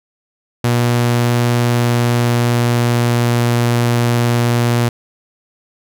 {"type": "tone with pitch glide", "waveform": "sawtooth", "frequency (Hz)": [120.2, 119.37], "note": ["B2", "A#2"], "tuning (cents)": [-46, 42], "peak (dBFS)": -8, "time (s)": [0.64, 4.89], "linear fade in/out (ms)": 5, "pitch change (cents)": -12, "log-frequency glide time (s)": [0.83, 3.82], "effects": []}